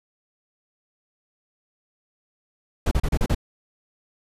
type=noise bursts; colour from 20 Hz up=brown; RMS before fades=-20 dBFS; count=6; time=2.86-3.348 s; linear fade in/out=5 ms; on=53 ms; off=34 ms; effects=resampled to 32000 Hz